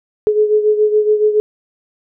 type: beating tone pair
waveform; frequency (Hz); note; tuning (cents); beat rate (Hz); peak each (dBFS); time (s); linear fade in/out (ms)
sine; 423.4 / 430.5; G#4 / A4; +33 / -38; 7.1; -11 / -17; 0.27-1.4; 0
effects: none